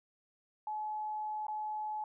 sine tone with dropouts, 854 Hz, G#5, 48 cents sharp, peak -35 dBFS, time 0.67-2.04 s, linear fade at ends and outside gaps 2 ms, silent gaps 1.468-1.482 s, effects none

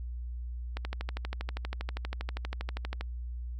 click train, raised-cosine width 0.3 ms, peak -20 dBFS, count 29, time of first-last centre 0.77-3.01 s, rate 12.5 Hz, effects added 60 Hz sine -35 dBFS peak until 3.59 s + AAC 64 kbps

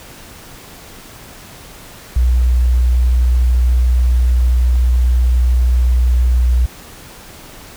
sine tone, 61.4 Hz, B1, 9 cents flat, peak -9 dBFS, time 2.16-6.66 s, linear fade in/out 5 ms, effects pink hiss -37 dBFS RMS until 7.76 s

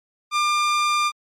sawtooth tone, 1197 Hz, D6, 33 cents sharp, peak -14 dBFS, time 0.31-1.12 s, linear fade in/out 50 ms, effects low-pass 7000 Hz 12 dB/octave + MP3 64 kbps

